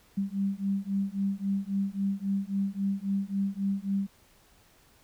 sine beating tone pair, 195.1 / 198.8 Hz, G3 / G3, -8 / +25 cents, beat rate 3.7 Hz, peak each -30 dBFS, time 0.17-4.07 s, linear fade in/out 10 ms, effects pink hiss -61 dBFS RMS until 5.03 s

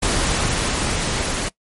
pink noise with level ramp, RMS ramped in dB -19 to -23 dBFS, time 0.02-1.49 s, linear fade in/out 10 ms, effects noise-tail reverb RT60 0.1 s tail -21 dB re dry + MP3 48 kbps

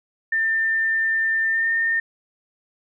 sine tone with pitch glide, 1795 to 1820.1 Hz, A6 to A#6, +34 to -42 cents, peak -18 dBFS, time 0.32-2 s, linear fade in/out 5 ms, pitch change +24 cents, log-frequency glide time 1.44-1.71 s, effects none

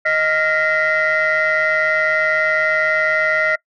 sine tone cluster, 626 / 1398 / 1870 / 2026 Hz, D#5 / F6 / A#6 / B6, +10 / +1 / +5 / +44 cents, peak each -19 dBFS, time 0.05-3.56 s, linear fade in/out 10 ms, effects noise-tail reverb RT60 0.1 s tail -22 dB re dry + tanh soft clip ceiling -8 dBFS

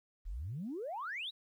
sine exponential sweep, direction up, 36.29 to 4028 Hz, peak -37 dBFS, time 0.25-1.31 s, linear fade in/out 20 ms, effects tanh soft clip ceiling -33 dBFS + 12-bit

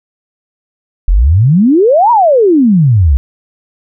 sine exponential two-way sweep, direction up then down, 39.11 to 987.8 to 62.2 Hz, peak -4 dBFS, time 1.08-3.17 s, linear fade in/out 0 ms, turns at 2.11 s, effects none

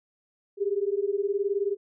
sine beating tone pair, 392 / 411 Hz, G4 / G#4, 0 / -18 cents, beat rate 19 Hz, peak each -27 dBFS, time 0.57-1.77 s, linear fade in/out 50 ms, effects none

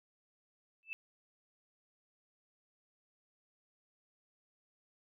sine tone with exponential growth, 2637 Hz, E7, in tune, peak -34 dBFS, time 0.83-0.93 s, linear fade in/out 0 ms, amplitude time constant 21 ms, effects none

